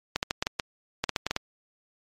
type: clicks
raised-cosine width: 0.2 ms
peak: -8 dBFS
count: 12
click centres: 0.16 / 0.229 / 0.309 / 0.425 / 0.469 / 0.598 / 1.04 / 1.093 / 1.162 / 1.266 / 1.31 / 1.364 s
effects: MP3 64 kbps